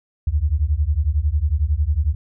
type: beating tone pair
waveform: sine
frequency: 69.4 / 80.4 Hz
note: C#2 / E2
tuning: +3 / -43 cents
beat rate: 11 Hz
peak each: -19 dBFS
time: 0.27-2.15 s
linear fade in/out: 5 ms
effects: none